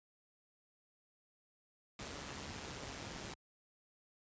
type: noise with amplitude modulation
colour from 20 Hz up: pink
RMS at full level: -43 dBFS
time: 1.99-3.34 s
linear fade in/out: 2 ms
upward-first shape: sine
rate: 140 Hz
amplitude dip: 60%
effects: high-pass 60 Hz 12 dB/octave + resampled to 16000 Hz